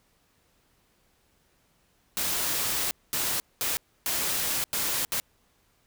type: noise bursts at uneven times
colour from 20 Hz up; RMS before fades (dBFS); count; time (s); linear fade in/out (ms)
white; -28; 6; 2.17-2.91 / 3.13-3.4 / 3.61-3.77 / 4.06-4.64 / 4.73-5.05 / 5.12-5.2; 0
effects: pink hiss -67 dBFS RMS until 5.86 s